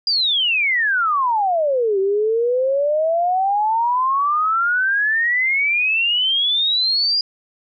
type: exponential two-way sweep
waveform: sine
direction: down then up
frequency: 4895 to 380.9 to 4895 Hz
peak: -15 dBFS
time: 0.07-7.21 s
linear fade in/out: 2 ms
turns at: 1.99 s
effects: none